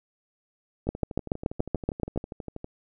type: two click trains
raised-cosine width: 2 ms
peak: -22 / -11 dBFS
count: 23 / 10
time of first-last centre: 0.87-2.644 / 0.89-2.176 s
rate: 12.4 / 7 Hz
effects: none